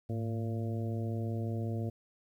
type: harmonic tone with a mistuned harmonic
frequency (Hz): 114.5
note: A#2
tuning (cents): -31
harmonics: 1 / 2 / 3 / 4 / 5 / 6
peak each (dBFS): -33 / -39 / -43 / -45 / -47 / -49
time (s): 0.09-1.9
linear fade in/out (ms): 10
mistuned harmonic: 1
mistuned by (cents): -88
effects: 11-bit